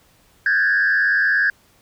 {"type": "tone with frequency modulation", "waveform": "sine", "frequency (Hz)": 1640, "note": "G#6", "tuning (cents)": -22, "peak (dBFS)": -13, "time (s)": [0.46, 1.5], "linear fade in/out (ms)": 2, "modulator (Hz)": 97, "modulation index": 1.1, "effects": ["tanh soft clip ceiling -11 dBFS", "pink hiss -56 dBFS RMS until 1.81 s"]}